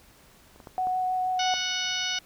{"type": "clicks", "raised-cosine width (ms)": 1, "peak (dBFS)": [-37, -32, -27, -27], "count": 4, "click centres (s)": [0.561, 0.602, 0.672, 0.871]}
{"type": "tone with vibrato", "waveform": "sine", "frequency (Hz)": 740, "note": "F#5", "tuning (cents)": 0, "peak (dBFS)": -24, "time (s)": [0.78, 1.54], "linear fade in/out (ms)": 0, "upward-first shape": "triangle", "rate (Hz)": 6.3, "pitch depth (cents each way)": 9}
{"type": "harmonic tone", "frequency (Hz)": 737, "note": "F#5", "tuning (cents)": -7, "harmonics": [1, 2, 3, 4, 5, 6, 7, 8], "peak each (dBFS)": [-41, -35, -35, -31, -34, -38, -37, -36], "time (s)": [1.39, 2.19], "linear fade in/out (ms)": 5}
{"effects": ["pink hiss -56 dBFS RMS until 2.25 s"]}